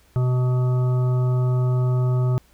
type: harmonic tone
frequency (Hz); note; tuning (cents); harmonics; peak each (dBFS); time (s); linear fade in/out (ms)
126; B2; +35; 1 / 3 / 5 / 7 / 9 / 10; -17 / -31 / -35 / -41 / -43 / -40; 0.16-2.38; 0
effects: added 61 Hz sine -58 dBFS peak until 2.53 s + pink hiss -58 dBFS RMS until 2.53 s